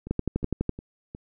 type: two click trains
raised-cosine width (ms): 3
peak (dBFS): -12 / -24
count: 8 / 4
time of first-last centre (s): 0.11-0.693 / 0.07-1.149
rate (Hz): 12 / 2.78
effects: none